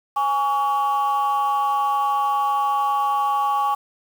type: tone pair together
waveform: sine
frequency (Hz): 827 / 1128.2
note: G#5 / C#6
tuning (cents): -8 / +30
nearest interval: perfect fourth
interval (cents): 538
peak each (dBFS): -19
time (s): 0.16-3.75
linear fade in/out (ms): 10
effects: tanh soft clip ceiling -14 dBFS + 7-bit